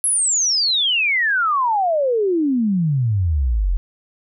sine exponential sweep, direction down, 11160 to 40.34 Hz, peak -15 dBFS, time 0.04-3.77 s, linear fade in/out 0 ms, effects none

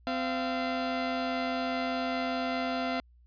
sawtooth tone pair together, 257.3 / 687 Hz, C4 / F5, -29 / -29 cents, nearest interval octave + perfect fourth, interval 1700 cents, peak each -28 dBFS, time 0.07-3 s, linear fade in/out 0 ms, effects added 60 Hz sine -56 dBFS peak until 3.26 s + resampled to 11025 Hz

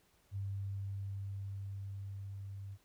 sine tone with level ramp, 98.6 Hz, G2, 11 cents sharp, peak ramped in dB -36 to -43 dBFS, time 0.31-2.78 s, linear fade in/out 50 ms, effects pink hiss -71 dBFS RMS until 2.84 s

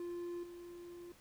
triangle tone with level steps, 348.2 Hz, F4, 5 cents flat, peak -38 / -46 dBFS, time 0-1.12 s, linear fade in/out 2 ms, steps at 0.43 s, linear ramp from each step 5 ms, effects pink hiss -64 dBFS RMS until 1.2 s

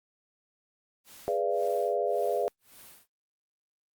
white noise with tremolo, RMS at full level -50 dBFS, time 1.04-3.08 s, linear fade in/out 50 ms, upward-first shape sine, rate 1.8 Hz, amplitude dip 100%
sine chord, G# diminished seventh, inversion none, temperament equal with one note detuned, 415.3 / 493.9 / 587.3 / 685.7 Hz, G#4 / B4 / D5 / F5, 0 / 0 / 0 / -32 cents, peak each -31 dBFS, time 1.28-2.48 s, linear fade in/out 0 ms
effects Opus 48 kbps

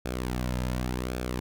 sawtooth tone with flanger, 62.3 Hz, B1, 16 cents sharp, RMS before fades -31 dBFS, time 0.05-1.4 s, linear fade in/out 5 ms, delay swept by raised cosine 1 to 2.7 ms, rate 0.89 Hz, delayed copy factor -0.6, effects none

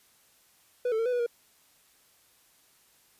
triangle tone with pitch steps, 493 / 441.1 / 455.2 / 498.8 / 487.5 / 473.1 Hz, B4 / A4 / A#4 / B4 / B4 / A#4, -3 / +4 / -41 / +17 / -23 / +26 cents, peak -23 dBFS, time 0.85-1.264 s, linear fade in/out 5 ms, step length 69 ms, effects white hiss -63 dBFS RMS until 3.19 s + resampled to 32000 Hz

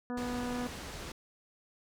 harmonic tone, 245.4 Hz, B3, 11 cents flat, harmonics 1 / 2 / 3 / 4 / 5 / 6 / 7, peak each -35 / -41 / -45 / -47 / -49 / -51 / -52 dBFS, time 0.1-0.67 s, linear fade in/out 0 ms
pink low-pass noise, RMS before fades -43 dBFS, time 0.17-1.12 s, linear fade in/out 5 ms, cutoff 7900 Hz, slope 12 dB/octave
effects none

